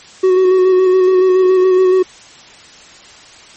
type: tone with vibrato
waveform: triangle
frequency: 371.6 Hz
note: F#4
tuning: 7 cents sharp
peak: -5 dBFS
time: 0.23-2.03 s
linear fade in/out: 10 ms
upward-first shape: square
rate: 7.1 Hz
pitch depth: 19 cents each way
effects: white hiss -39 dBFS RMS until 3.56 s + MP3 32 kbps